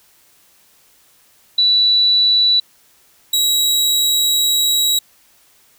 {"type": "tone pair in turn", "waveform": ["sine", "sawtooth"], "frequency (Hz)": [3951, 3863], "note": ["B7", "B7"], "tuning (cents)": [0, -39], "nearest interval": "unison", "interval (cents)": 39, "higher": "first", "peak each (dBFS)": -10, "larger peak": "neither", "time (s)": [[1.58, 2.6], [3.33, 4.99]], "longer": "second", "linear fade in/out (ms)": 5, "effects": ["white hiss -53 dBFS RMS until 5.78 s"]}